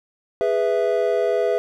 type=chord; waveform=triangle; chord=E major; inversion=first; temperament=just; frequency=412 / 494.4 / 659.3 Hz; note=G#4 / B4 / E5; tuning=-14 / +2 / 0 cents; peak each=-20 dBFS; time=0.41-1.58 s; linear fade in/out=0 ms; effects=none